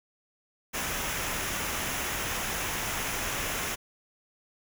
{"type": "noise with comb filter", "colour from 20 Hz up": "pink", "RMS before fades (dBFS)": -32, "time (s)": [0.73, 3.76], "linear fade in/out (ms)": 20, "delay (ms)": 0.23, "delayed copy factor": -0.5, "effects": []}